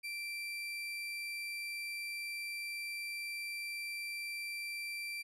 35% pulse tone, 2349 Hz, D7, in tune, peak -37 dBFS, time 0.03-5.23 s, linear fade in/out 20 ms, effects resampled to 32000 Hz

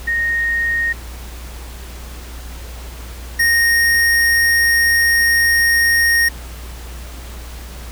sine / square tone pair in turn, 1858 / 1858 Hz, A#6 / A#6, -6 / -6 cents, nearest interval unison, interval 0 cents, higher neither, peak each -15 / -12 dBFS, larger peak second, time 0.07-0.93 / 3.39-6.29 s, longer second, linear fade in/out 10 ms, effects added 60 Hz sine -30 dBFS peak until 7.91 s + pink hiss -37 dBFS RMS until 7.91 s

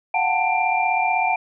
sine tone cluster, 721 / 757 / 886 / 2372 Hz, F#5 / F#5 / A5 / D7, -45 / +39 / +12 / +17 cents, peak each -23 dBFS, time 0.14-1.36 s, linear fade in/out 5 ms, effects none

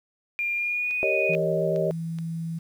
sine tone with pitch glide, 2400 to 2479 Hz, D7 to D#7, +37 to -7 cents, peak -24 dBFS, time 0.39-1.35 s, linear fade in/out 0 ms, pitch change +56 cents, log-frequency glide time 0.56-0.95 s
click train, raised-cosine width 0.2 ms, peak -27 dBFS, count 4, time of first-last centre 0.91-2.187 s, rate 2.35 Hz
sine chord, Eb dominant seventh, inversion first, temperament equal, 392 / 466.2 / 554.4 / 622.3 Hz, G4 / Bb4 / Db5 / Eb5, 0 / 0 / 0 / 0 cents, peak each -28 / -31 / -28 / -26 dBFS, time 1.03-1.91 s, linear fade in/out 0 ms
sine tone, 164.81 Hz, E3, in tune, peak -28 dBFS, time 1.29-2.59 s, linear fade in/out 10 ms
effects 9-bit

